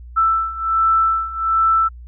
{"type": "beating tone pair", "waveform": "sine", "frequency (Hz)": [1325, 1326.3], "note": ["E6", "E6"], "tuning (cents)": [9, 10], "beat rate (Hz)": 1.3, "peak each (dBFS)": [-19, -16], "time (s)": [0.16, 1.89], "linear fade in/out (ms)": 20, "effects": ["added 60 Hz sine -34 dBFS peak until 2.07 s"]}